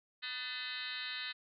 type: tone with frequency modulation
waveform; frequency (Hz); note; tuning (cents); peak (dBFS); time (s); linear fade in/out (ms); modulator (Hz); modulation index
sine; 2822; F7; +17; -38; 0.22-1.33; 20; 264; 5.2
effects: none